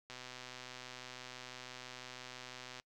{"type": "click train", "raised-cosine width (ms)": 0.2, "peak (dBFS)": -30, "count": 341, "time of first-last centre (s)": [0.1, 2.798], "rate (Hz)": 126, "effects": ["noise-tail reverb RT60 0.1 s tail -25 dB re dry"]}